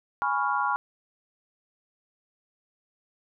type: chord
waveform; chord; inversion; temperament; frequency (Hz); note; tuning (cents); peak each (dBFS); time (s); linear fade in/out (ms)
sine; C# dominant seventh; second; equal; 830.6 / 987.8 / 1108.7 / 1396.9; G#5 / B5 / C#6 / E#6; 0 / 0 / 0 / 0; -29; 0.22-0.76; 0
effects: none